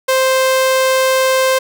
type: tone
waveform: sawtooth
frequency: 523.3 Hz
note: C5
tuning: in tune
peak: -7 dBFS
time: 0.08-1.59 s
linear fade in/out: 10 ms
effects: none